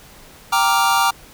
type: chord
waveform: square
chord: G minor seventh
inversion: none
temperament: equal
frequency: 784 / 932.3 / 1174.7 / 1396.9 Hz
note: G5 / Bb5 / D6 / F6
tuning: 0 / 0 / 0 / 0 cents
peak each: -21 / -19 / -20 / -22 dBFS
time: 0.52-1.11 s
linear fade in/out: 10 ms
effects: pink hiss -44 dBFS RMS until 1.33 s